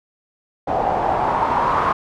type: noise with low-pass filter sweep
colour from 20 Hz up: white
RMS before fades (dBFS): -19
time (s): 0.67-1.93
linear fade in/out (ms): 10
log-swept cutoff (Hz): 720 to 1100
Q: 4.6
effects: none